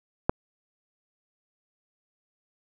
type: click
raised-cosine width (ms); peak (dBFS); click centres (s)
1; -6; 0.295
effects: none

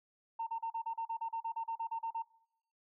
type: tone bursts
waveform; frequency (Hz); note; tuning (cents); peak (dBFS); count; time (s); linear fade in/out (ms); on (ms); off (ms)
sine; 910; A#5; -42; -33; 16; 0.39-2.225; 10; 80; 37
effects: noise-tail reverb RT60 0.7 s tail -21 dB re dry + tanh soft clip ceiling -30 dBFS

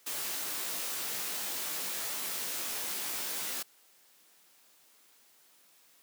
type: noise with comb filter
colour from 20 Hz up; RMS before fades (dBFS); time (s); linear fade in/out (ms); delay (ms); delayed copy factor
white; -36; 0.06-3.63; 10; 18; -0.75
effects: white hiss -63 dBFS RMS until 6.02 s + high-pass 200 Hz 12 dB/octave

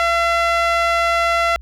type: tone with band-pass filter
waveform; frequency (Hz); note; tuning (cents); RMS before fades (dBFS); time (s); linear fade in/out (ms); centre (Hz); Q
sawtooth; 678; E5; +49; -17; 0-1.56; 0; 1600; 1
effects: added 60 Hz sine -35 dBFS peak until 1.61 s

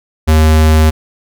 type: tone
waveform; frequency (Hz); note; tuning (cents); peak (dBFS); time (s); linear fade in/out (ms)
square; 78.3; D#2; +11; -6; 0.27-0.91; 20
effects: none

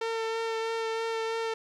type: tone with vibrato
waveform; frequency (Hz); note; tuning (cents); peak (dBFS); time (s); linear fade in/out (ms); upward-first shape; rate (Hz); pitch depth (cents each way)
sawtooth; 451.3; A4; +44; -25; 0.01-1.54; 5; sine; 3.1; 14
effects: low-pass 5000 Hz 12 dB/octave + 11-bit

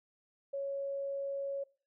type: tone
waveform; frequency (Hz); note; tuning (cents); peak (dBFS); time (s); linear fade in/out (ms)
sine; 554.4; C#5; 0; -34; 0.53-1.64; 10
effects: noise-tail reverb RT60 0.4 s tail -22 dB re dry

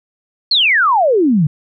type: exponential sweep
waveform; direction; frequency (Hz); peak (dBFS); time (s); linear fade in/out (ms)
sine; down; 4435 to 139.6; -9; 0.51-1.47; 5
effects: none

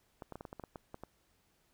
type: clicks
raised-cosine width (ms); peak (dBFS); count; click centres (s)
1; -30; 11; 0.222 / 0.323 / 0.356 / 0.409 / 0.452 / 0.529 / 0.597 / 0.638 / 0.758 / 0.944 / 1.036
effects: pink hiss -73 dBFS RMS until 1.73 s

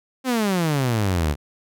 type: exponential sweep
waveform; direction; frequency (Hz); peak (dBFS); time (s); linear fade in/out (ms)
sawtooth; down; 266.6 to 69.3; -15; 0.24-1.36; 50
effects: none

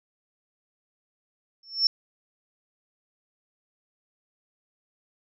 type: tone with exponential growth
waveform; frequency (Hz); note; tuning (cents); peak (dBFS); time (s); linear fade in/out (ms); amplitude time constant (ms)
sine; 5400; E8; +41; -14; 1.63-1.87; 2; 51
effects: none

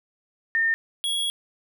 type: tone pair in turn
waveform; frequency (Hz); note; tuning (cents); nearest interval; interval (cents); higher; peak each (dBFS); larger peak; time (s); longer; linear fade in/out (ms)
sine / square; 1817 / 3329; A#6 / G#7; -45 / +3; minor seventh; 1048; second; -19 / -24; first; 0.55-0.74 / 1.04-1.3; second; 0
effects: none

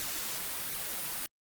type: noise with flanger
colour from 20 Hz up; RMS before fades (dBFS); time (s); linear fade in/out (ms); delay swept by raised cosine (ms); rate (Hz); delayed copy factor
white; -36; 0-1.26; 0; 0.49 to 6.19; 1.4; +0.5
effects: Opus 48 kbps

